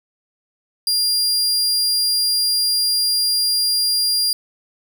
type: tone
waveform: sawtooth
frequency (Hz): 4800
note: D8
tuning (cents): +37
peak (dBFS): -13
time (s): 0.87-4.33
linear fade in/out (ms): 2
effects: none